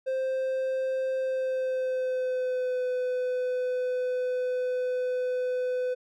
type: tone with pitch glide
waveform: triangle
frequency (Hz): 524 to 502.7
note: C5 to B4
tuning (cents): +2 to +31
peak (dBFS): -24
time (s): 0.06-5.95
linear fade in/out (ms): 20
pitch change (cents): -71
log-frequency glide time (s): 1.18-2.85
effects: none